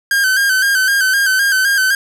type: tone with vibrato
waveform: 45% pulse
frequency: 1569 Hz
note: G6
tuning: 1 cent sharp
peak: -11 dBFS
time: 0.11-1.95 s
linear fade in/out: 2 ms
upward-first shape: square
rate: 3.9 Hz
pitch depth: 49 cents each way
effects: none